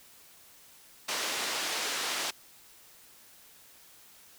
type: band-pass noise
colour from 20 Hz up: white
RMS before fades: -33 dBFS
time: 1.08-2.31 s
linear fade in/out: 10 ms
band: 320 to 5500 Hz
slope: 12 dB/octave
effects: white hiss -56 dBFS RMS until 4.38 s